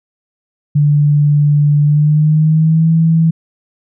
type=tone with pitch glide; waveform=sine; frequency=146.83 to 162.92 Hz; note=D3 to E3; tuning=0 to -20 cents; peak=-7 dBFS; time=0.75-3.31 s; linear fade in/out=10 ms; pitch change=+180 cents; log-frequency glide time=1.82-2.9 s; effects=none